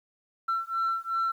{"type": "beating tone pair", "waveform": "sine", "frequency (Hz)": [1345, 1347.7], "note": ["E6", "E6"], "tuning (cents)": [34, 38], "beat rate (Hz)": 2.7, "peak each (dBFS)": -28, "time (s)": [0.48, 1.32], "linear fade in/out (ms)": 10, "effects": ["tanh soft clip ceiling -22 dBFS", "10-bit"]}